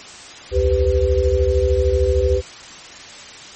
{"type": "tone cluster", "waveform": "sine", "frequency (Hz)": [65.6, 78.8, 391, 502], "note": ["C2", "D#2", "G4", "B4"], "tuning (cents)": [5, 23, -4, 28], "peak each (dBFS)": -19, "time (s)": [0.51, 2.42], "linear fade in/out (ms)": 50, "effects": ["white hiss -37 dBFS RMS until 3.55 s", "MP3 32 kbps"]}